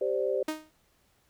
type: chord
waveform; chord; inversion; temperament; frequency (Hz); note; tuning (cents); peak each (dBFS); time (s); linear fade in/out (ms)
sine; G suspended fourth; none; equal with one note detuned; 392 / 521.7 / 587.3; G4 / C5 / D5; 0 / -5 / 0; -30 / -29 / -32; 0.01-0.43; 5
type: tone with exponential decay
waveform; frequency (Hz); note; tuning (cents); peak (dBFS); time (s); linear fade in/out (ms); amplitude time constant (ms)
sawtooth; 311; D#4; -1; -23; 0.48-0.71; 5; 50
effects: pink hiss -68 dBFS RMS until 1.29 s